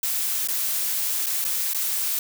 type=noise with dropouts; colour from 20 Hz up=blue; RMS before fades=-25 dBFS; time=0.03-2.19 s; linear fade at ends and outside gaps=2 ms; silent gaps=0.474-0.485 / 1.261-1.266 / 1.443-1.449 / 1.735-1.746 s; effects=none